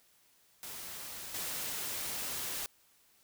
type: noise with level steps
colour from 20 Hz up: white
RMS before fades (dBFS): -44 / -38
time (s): 0.63-2.66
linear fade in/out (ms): 0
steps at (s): 1.34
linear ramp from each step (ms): 5
effects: white hiss -67 dBFS RMS until 3.23 s